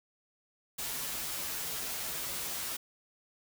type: noise with comb filter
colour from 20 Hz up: white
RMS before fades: -37 dBFS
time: 0.78-2.77 s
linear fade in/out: 10 ms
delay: 10 ms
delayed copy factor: -0.75
effects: none